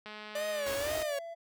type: click train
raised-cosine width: 0.3 ms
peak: -29 dBFS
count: 147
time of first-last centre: 0.06-0.749 s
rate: 212 Hz
type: tone with vibrato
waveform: 45% pulse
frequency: 587.3 Hz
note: D5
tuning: in tune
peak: -32 dBFS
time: 0.35-1.19 s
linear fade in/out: 5 ms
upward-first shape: sine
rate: 2 Hz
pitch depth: 110 cents each way
type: band-stop noise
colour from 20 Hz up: pink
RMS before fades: -39 dBFS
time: 0.66-1.03 s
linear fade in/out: 5 ms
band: 110 to 270 Hz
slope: 48 dB/octave
type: tone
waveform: triangle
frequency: 671 Hz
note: E5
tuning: 31 cents sharp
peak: -38 dBFS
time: 0.9-1.35 s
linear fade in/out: 20 ms
effects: high-pass 60 Hz 12 dB/octave